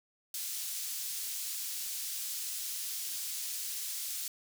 pink high-pass noise, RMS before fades -38 dBFS, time 0.34-4.28 s, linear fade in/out 2 ms, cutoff 5300 Hz, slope 12 dB/octave, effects none

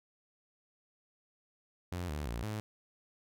sawtooth tone with pitch steps, 88.8 / 74.4 / 58.2 / 107.1 Hz, F2 / D2 / A#1 / A2, +29 / +23 / -2 / -46 cents, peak -32 dBFS, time 1.92-2.6 s, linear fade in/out 0 ms, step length 170 ms, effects none

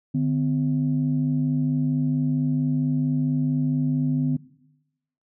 sine tone pair together, 149.96 / 254.4 Hz, D3 / C4, +36 / -48 cents, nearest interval major sixth, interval 916 cents, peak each -22 dBFS, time 0.14-4.37 s, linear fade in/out 10 ms, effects noise-tail reverb RT60 0.9 s tail -19 dB re dry + tanh soft clip ceiling -13 dBFS

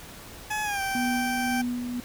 20% pulse tone with pitch glide, 850 to 779.5 Hz, G#5 to G5, +40 to -10 cents, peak -22 dBFS, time 0.5-1.62 s, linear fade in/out 10 ms, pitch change -150 cents, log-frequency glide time 0.63-0.81 s
sine tone with tremolo, 244.7 Hz, B3, 16 cents flat, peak -25 dBFS, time 0.95-2 s, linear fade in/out 0 ms, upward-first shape sine, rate 1.9 Hz, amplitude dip 40%
effects pink hiss -44 dBFS RMS until 2.04 s

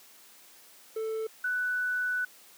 triangle / sine tone pair in turn, 441.4 / 1488.6 Hz, A4 / F#6, +5 / +10 cents, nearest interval octave + major sixth, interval 2105 cents, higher second, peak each -28 / -27 dBFS, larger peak second, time 0.96-1.27 / 1.44-2.25 s, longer second, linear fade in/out 5 ms, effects white hiss -55 dBFS RMS until 2.57 s + high-pass 200 Hz 12 dB/octave

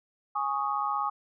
sine chord, Ab suspended fourth, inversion none, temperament equal, 830.6 / 1108.7 / 1244.5 Hz, Ab5 / Db6 / Eb6, 0 / 0 / 0 cents, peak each -31 dBFS, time 0.35-1.1 s, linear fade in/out 10 ms, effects none

